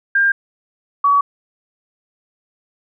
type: tone pair in turn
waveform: sine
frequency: 1600 / 1133.9 Hz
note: G6 / C#6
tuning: +35 / +39 cents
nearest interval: tritone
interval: 596 cents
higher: first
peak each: -11 / -10 dBFS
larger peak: second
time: 0.15-0.32 / 1.04-1.21 s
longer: neither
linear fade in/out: 5 ms
effects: none